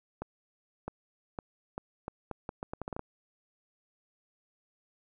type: accelerating click train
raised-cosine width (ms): 1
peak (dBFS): -22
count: 14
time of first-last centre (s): 0.22-2.994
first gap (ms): 660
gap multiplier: 0.77
effects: none